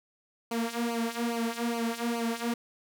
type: tone with flanger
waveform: sawtooth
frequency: 233.1 Hz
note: A#3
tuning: in tune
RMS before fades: -31 dBFS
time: 0.51-2.54 s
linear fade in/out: 5 ms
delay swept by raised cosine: 0.55 to 4.25 ms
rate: 2.4 Hz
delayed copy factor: -0.8
effects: none